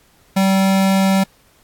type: tone pair together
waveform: square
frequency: 192.72 / 772 Hz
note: G3 / G5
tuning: -29 / -27 cents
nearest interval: 2 octaves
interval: 2402 cents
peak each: -13 / -24 dBFS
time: 0.36-1.24 s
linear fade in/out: 10 ms
effects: pink hiss -54 dBFS RMS until 1.63 s + AAC 64 kbps